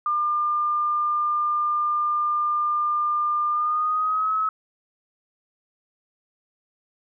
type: tone with pitch glide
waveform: sine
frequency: 1200 to 1286.1 Hz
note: D6 to E6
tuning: +37 to -43 cents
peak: -20 dBFS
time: 0.06-4.49 s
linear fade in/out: 2 ms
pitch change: +120 cents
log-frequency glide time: 3.51-4.33 s
effects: none